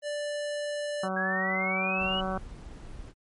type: tone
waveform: square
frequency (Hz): 587.3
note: D5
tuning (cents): 0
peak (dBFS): -31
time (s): 0.02-1.09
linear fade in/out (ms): 50
type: harmonic tone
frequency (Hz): 188.8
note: F#3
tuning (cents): +35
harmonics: 1 / 2 / 3 / 4 / 5 / 6 / 7 / 8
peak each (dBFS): -33 / -39 / -35 / -35 / -43 / -38 / -39 / -42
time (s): 1.03-2.38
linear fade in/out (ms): 5
type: exponential sweep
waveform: sine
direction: up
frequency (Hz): 1624 to 2965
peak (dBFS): -28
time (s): 1.16-2.21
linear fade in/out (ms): 10
type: noise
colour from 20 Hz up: brown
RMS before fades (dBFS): -42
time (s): 1.97-3.14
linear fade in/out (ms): 50
effects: MP3 48 kbps